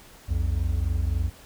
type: tone pair together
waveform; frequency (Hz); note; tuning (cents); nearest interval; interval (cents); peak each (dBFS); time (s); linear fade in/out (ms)
triangle; 61.74 / 85.4; B1 / F2; 0 / -38; tritone; 562; -23; 0.28-1.3; 20
effects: pink hiss -50 dBFS RMS until 1.45 s